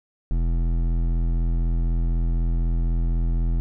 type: tone with hard clipping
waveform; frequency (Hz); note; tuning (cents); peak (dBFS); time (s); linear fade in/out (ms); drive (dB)
sine; 42; E1; +33; -21; 0.31-3.6; 0; 12
effects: none